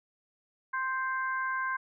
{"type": "harmonic tone", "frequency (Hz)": 523.3, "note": "C5", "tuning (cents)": 0, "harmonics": [2, 3, 4], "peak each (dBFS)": [-32, -32, -44], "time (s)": [0.73, 1.77], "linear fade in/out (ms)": 10, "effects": []}